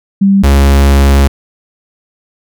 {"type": "tone pair in turn", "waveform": ["sine", "45% pulse"], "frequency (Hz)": [196.4, 69.44], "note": ["G3", "C#2"], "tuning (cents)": [4, 4], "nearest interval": "octave + tritone", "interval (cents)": 1800, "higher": "first", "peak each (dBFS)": -4, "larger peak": "neither", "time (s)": [[0.21, 0.43], [0.43, 1.28]], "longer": "second", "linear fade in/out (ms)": 10, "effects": []}